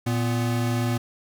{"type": "tone pair together", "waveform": "square", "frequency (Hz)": [116.52, 246.9], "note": ["A#2", "B3"], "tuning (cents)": [0, 0], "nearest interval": "octave + minor second", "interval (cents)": 1300, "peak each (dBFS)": [-24, -28], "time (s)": [0.06, 0.98], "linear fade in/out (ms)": 10, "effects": []}